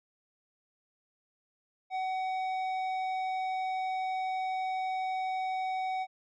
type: tone with tanh clipping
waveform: triangle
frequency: 752 Hz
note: F#5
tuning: 28 cents sharp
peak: -32 dBFS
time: 1.9-6.07 s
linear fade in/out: 50 ms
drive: 14 dB
effects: none